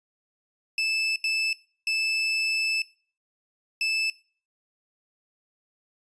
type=tone bursts at uneven times; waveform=30% pulse; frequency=2629 Hz; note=E7; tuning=5 cents flat; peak=-20 dBFS; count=4; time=0.78-1.16 / 1.24-1.53 / 1.87-2.82 / 3.81-4.1 s; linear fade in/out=2 ms; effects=noise-tail reverb RT60 0.4 s tail -21 dB re dry + resampled to 22050 Hz